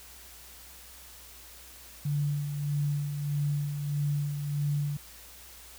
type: tone with tremolo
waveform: sine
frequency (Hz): 145.4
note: D3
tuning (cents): -17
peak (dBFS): -25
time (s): 2.05-4.97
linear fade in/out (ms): 5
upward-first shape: sine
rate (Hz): 1.6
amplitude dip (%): 50
effects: added 60 Hz sine -55 dBFS peak until 5.78 s + white hiss -50 dBFS RMS until 5.78 s